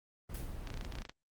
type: noise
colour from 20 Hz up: brown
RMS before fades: -42 dBFS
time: 0.29-1.03 s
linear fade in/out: 10 ms
type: noise with exponential decay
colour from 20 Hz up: white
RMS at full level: -46 dBFS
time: 0.34-0.68 s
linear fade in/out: 5 ms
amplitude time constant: 73 ms
type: clicks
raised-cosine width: 0.2 ms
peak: -27 dBFS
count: 12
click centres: 0.673 / 0.703 / 0.741 / 0.774 / 0.811 / 0.849 / 0.923 / 0.954 / 0.986 / 1.02 / 1.052 / 1.095 s
effects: Opus 24 kbps